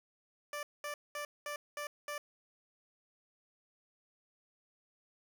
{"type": "tone bursts", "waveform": "15% pulse", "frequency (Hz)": 587.3, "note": "D5", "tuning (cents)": 0, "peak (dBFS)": -32, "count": 6, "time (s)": [0.53, 2.18], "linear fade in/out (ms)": 2, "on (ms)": 100, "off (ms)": 210, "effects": []}